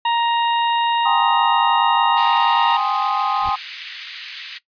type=harmonic tone; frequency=936 Hz; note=A#5; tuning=7 cents sharp; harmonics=1 / 2 / 3 / 4; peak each=-16 / -29 / -25 / -29 dBFS; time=0.05-2.77 s; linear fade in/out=5 ms
type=chord; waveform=sine; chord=Ab major seventh; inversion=third; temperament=equal; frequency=784 / 830.6 / 1046.5 / 1244.5 Hz; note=G5 / Ab5 / C6 / Eb6; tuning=0 / 0 / 0 / 0 cents; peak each=-23 dBFS; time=1.05-3.56 s; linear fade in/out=10 ms
type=band-pass noise; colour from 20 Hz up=white; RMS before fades=-34 dBFS; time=2.16-4.59 s; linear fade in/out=20 ms; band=1800 to 4100 Hz; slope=24 dB/octave
type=noise with exponential growth; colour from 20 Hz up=brown; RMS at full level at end=-30 dBFS; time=3.34-3.49 s; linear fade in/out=2 ms; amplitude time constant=32 ms
effects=noise-tail reverb RT60 0.1 s tail -18 dB re dry + resampled to 11025 Hz